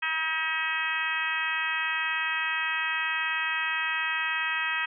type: harmonic tone with a mistuned harmonic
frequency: 319.1 Hz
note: D#4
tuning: 44 cents sharp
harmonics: 3 / 4 / 5 / 6 / 7 / 8 / 9 / 10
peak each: -37 / -35 / -33 / -31 / -40 / -31 / -44 / -38 dBFS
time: 0.02-4.86 s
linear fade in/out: 10 ms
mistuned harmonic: 9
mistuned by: -17 cents
effects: none